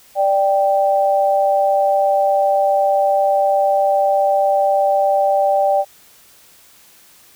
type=tone pair together; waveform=sine; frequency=587.3 / 784 Hz; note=D5 / G5; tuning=0 / 0 cents; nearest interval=perfect fourth; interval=500 cents; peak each=-15 dBFS; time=0.15-5.85 s; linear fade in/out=50 ms; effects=white hiss -48 dBFS RMS until 7.35 s